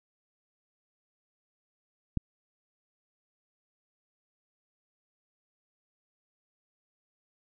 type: click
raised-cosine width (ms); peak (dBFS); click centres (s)
5; -15; 2.173
effects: none